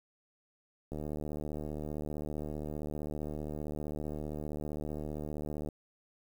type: click train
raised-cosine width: 2 ms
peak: -26 dBFS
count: 360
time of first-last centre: 0.92-5.688 s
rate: 75.3 Hz
effects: 9-bit